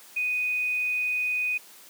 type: tone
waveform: sine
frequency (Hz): 2489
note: D#7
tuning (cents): 0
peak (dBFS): -24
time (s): 0.16-1.58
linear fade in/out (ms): 10
effects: white hiss -50 dBFS RMS until 1.89 s + high-pass 200 Hz 12 dB/octave